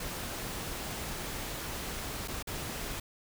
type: noise with dropouts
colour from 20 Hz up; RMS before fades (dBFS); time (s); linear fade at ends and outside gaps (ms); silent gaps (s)
pink; -38; 0-3; 5; 2.277-2.281 / 2.427-2.471
effects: none